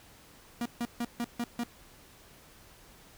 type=tone bursts; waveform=45% pulse; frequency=237.9 Hz; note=A#3; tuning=35 cents sharp; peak=-30 dBFS; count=6; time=0.61-1.636 s; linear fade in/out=2 ms; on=46 ms; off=150 ms; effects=pink hiss -56 dBFS RMS until 3.17 s